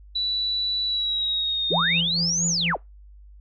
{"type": "tone with pitch glide", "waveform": "sine", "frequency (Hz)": [3951, 3686], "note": ["B7", "A#7"], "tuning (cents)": [0, -20], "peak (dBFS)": -22, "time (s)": [0.15, 2.01], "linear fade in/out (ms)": 10, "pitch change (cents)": -120, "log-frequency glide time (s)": [0.86, 1.66]}
{"type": "tone with tremolo", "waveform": "triangle", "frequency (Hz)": 170, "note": "F3", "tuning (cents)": -46, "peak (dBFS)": -23, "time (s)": [1.69, 2.75], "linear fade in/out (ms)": 50, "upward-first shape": "sine", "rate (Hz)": 4.2, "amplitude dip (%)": 60}
{"type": "linear two-way sweep", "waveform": "sine", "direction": "up then down", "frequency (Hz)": [239.6, 7040, 239.6], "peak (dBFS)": -21, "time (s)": [1.7, 2.77], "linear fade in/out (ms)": 20, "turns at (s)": 2.47}
{"effects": ["noise-tail reverb RT60 0.2 s tail -26 dB re dry", "added 50 Hz sine -44 dBFS peak until 3.4 s"]}